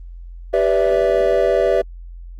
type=chord; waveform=triangle; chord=E minor seventh; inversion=first; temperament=equal with one note detuned; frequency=392 / 493.9 / 579.9 / 659.3 Hz; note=G4 / B4 / D5 / E5; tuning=0 / 0 / -22 / 0 cents; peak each=-17 dBFS; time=0.53-1.82 s; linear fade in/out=10 ms; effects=added 43 Hz sine -32 dBFS peak until 2.39 s + Opus 24 kbps